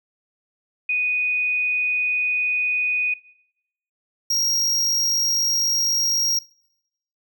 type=tone pair in turn; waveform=sine / square; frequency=2483 / 5616 Hz; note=D#7 / F8; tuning=-4 / +9 cents; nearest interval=octave + major second; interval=1413 cents; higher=second; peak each=-19 dBFS; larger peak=neither; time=0.89-3.14 / 4.3-6.39 s; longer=first; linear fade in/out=5 ms; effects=noise-tail reverb RT60 0.8 s tail -21 dB re dry